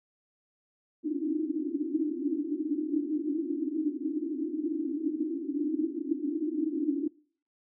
pink band-pass noise, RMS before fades -31 dBFS, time 1.03-7.08 s, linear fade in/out 10 ms, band 280 to 330 Hz, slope 96 dB/octave, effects noise-tail reverb RT60 0.5 s tail -24 dB re dry

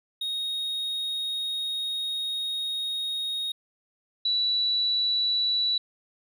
triangle / sine tone pair in turn, 3738 / 3942 Hz, A#7 / B7, +4 / -4 cents, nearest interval minor second, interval 92 cents, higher second, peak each -26 / -22 dBFS, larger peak second, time 0.21-3.52 / 4.25-5.78 s, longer first, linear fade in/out 5 ms, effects none

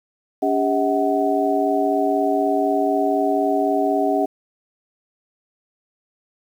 sine tone cluster, 283 / 399.6 / 642 / 746 Hz, C#4 / G4 / E5 / F#5, +36 / +33 / -46 / +14 cents, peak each -22 dBFS, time 0.42-4.26 s, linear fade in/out 10 ms, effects 8-bit

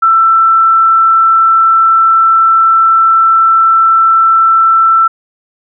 sine tone, 1334 Hz, E6, 20 cents sharp, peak -4 dBFS, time 0.02-5.08 s, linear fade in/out 10 ms, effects none

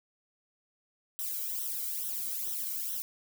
violet noise with flanger, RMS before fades -35 dBFS, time 1.19-3.02 s, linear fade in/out 0 ms, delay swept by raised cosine 0.42 to 1.15 ms, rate 2.3 Hz, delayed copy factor -0.95, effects none

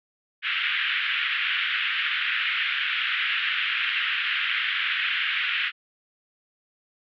white band-pass noise, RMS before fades -26 dBFS, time 0.42-5.72 s, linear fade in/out 50 ms, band 1400 to 3200 Hz, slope 48 dB/octave, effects none

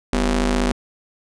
sawtooth ring-modulated tone, 146.83 Hz, D3, in tune, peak -10 dBFS, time 0.13-0.72 s, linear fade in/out 2 ms, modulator 101 Hz, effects resampled to 22050 Hz

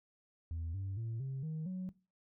sine tone with pitch steps, 82.41 / 96.88 / 113.88 / 133.88 / 157.38 / 185 Hz, E2 / G2 / A#2 / C3 / D#3 / F#3, 0 / -20 / -40 / +40 / +20 / 0 cents, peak -35 dBFS, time 0.51-1.89 s, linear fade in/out 0 ms, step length 230 ms, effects noise-tail reverb RT60 0.3 s tail -20 dB re dry + tanh soft clip ceiling -35 dBFS

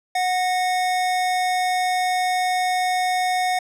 square tone pair together, 733.4 / 1848 Hz, F#5 / A#6, -15 / -16 cents, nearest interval octave + major third, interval 1599 cents, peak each -20 / -31 dBFS, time 0.15-3.59 s, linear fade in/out 5 ms, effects low-pass 10000 Hz 12 dB/octave

